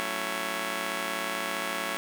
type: chord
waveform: 5% pulse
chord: F# minor seventh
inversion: none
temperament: just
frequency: 185 / 222 / 277.5 / 333 Hz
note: F#3 / A3 / C#4 / E4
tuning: 0 / +16 / +2 / +18 cents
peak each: -26 dBFS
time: 0-1.97 s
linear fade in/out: 0 ms
effects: 9-bit